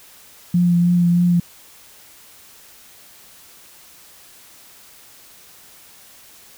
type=tone with vibrato; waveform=sine; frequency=174.61 Hz; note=F3; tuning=in tune; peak=-12 dBFS; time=0.54-1.4 s; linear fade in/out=5 ms; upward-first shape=triangle; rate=3.2 Hz; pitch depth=22 cents each way; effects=white hiss -46 dBFS RMS until 6.57 s